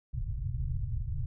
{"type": "low-pass noise", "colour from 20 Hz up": "pink", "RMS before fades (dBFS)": -33, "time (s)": [0.13, 1.26], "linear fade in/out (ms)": 5, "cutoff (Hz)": 140, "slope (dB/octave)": 96, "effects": []}